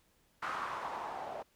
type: noise with low-pass filter sweep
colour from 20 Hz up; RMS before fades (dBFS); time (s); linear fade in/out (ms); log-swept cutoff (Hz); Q
blue; -40; 0.42-1.43; 10; 1300 to 680; 3.5
effects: pink hiss -71 dBFS RMS until 1.55 s